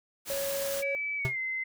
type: noise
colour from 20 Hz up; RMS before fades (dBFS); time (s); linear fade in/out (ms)
white; -36; 0.25-0.84; 50
type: tone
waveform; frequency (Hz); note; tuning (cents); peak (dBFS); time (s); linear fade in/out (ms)
triangle; 554.4; C#5; 0; -29; 0.3-0.95; 0
type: tone with pitch glide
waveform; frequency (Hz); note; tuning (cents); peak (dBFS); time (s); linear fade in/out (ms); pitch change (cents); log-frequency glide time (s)
sine; 2301 to 2062; D7 to C7; -36 to -26; -30; 0.82-1.64; 10; -190; 1.17-1.38
type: tone with exponential decay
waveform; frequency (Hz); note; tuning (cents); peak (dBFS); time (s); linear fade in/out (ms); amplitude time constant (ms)
square; 130.81; C3; 0; -24; 1.25-1.36; 0; 23
effects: none